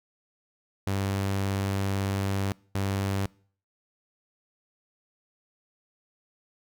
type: tone bursts at uneven times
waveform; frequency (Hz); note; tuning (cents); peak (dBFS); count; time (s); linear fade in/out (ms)
sawtooth; 98; G2; 0; -22; 2; 0.87-2.52 / 2.75-3.26; 0
effects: noise-tail reverb RT60 0.5 s tail -24 dB re dry